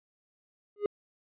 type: tone with exponential growth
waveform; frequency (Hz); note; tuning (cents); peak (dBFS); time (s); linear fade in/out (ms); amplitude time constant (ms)
triangle; 412.4; G#4; -12; -19; 0.76-0.86; 2; 20
effects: resampled to 8000 Hz